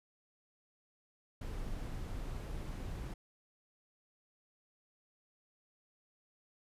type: noise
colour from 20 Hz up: brown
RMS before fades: -41 dBFS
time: 1.41-3.14 s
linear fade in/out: 5 ms
effects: resampled to 32000 Hz